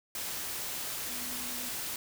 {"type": "tone in noise", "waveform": "sine", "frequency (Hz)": 246.9, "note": "B3", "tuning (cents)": 0, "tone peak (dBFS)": -47, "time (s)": [1.09, 1.69], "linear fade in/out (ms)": 2, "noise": "white", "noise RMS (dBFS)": -37, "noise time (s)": [0.15, 1.96], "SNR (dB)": -13, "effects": []}